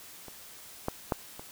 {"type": "clicks", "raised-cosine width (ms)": 1, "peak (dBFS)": [-30, -15, -12, -28], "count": 4, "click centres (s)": [0.283, 0.884, 1.122, 1.395], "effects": ["white hiss -49 dBFS RMS until 1.51 s"]}